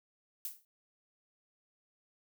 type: noise with exponential decay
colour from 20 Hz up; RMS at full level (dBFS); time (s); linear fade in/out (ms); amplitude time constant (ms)
violet; -36; 0.45-0.65; 1; 42
effects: none